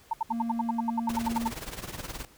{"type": "tone bursts", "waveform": "sine", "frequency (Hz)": 898, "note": "A5", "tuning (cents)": 35, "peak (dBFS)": -24, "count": 15, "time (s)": [0.11, 1.478], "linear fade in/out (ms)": 5, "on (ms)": 24, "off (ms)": 72}
{"type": "tone", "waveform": "triangle", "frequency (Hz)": 231.7, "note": "A#3", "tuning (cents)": -10, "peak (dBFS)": -27, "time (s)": [0.29, 1.52], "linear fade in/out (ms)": 50}
{"type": "noise with tremolo", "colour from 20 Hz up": "pink", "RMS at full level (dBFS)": -35, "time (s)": [1.09, 2.25], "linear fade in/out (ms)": 2, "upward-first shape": "triangle", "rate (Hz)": 19, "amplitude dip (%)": 85}
{"effects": ["pink hiss -57 dBFS RMS until 2.37 s"]}